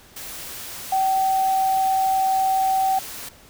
sine tone in noise, 766 Hz, G5, 40 cents flat, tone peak -17 dBFS, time 0.92-2.99 s, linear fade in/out 5 ms, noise white, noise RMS -35 dBFS, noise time 0.16-3.29 s, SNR +15 dB, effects pink hiss -49 dBFS RMS until 3.49 s

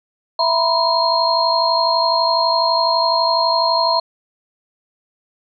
sine tone cluster, 664 / 957 / 1009 / 4228 Hz, E5 / A#5 / B5 / C8, +12 / +45 / +37 / +17 cents, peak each -19 dBFS, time 0.39-4 s, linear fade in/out 5 ms, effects none

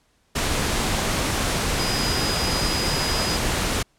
sine tone in noise, 4952 Hz, D#8, 9 cents flat, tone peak -27 dBFS, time 1.79-3.37 s, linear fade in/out 10 ms, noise pink, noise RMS -23 dBFS, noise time 0.35-3.83 s, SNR -7 dB, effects pink hiss -64 dBFS RMS until 3.98 s + low-pass 10000 Hz 12 dB/octave

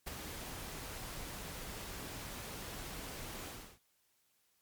pink noise with ADSR envelope, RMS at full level -39 dBFS, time 0.06-3.79 s, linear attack 19 ms, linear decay 6 ms, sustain -6 dB, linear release 330 ms, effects white hiss -75 dBFS RMS until 4.61 s + MP3 96 kbps

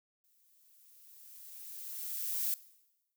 violet noise with exponential growth, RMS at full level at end -32 dBFS, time 0.24-2.54 s, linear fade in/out 0 ms, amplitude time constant 500 ms, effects noise-tail reverb RT60 1.0 s tail -19 dB re dry

